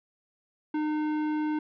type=tone with tanh clipping; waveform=sine; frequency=304.8 Hz; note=D#4; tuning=36 cents flat; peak=-28 dBFS; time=0.74-1.59 s; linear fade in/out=5 ms; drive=14 dB; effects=none